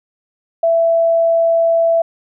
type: tone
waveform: sine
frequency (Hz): 665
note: E5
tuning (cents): +15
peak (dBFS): -10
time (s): 0.63-2.02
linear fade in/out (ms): 5
effects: none